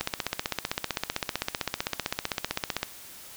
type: click train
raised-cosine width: 0.2 ms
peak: -9 dBFS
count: 45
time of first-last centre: 0.01-2.831 s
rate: 15.6 Hz
effects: white hiss -46 dBFS RMS until 3.36 s